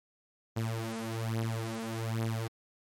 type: beating tone pair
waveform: sawtooth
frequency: 112.4 / 113.6 Hz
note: A2 / A#2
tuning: +37 / -44 cents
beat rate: 1.2 Hz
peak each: -31 / -31 dBFS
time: 0.56-2.48 s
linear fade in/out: 10 ms
effects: MP3 64 kbps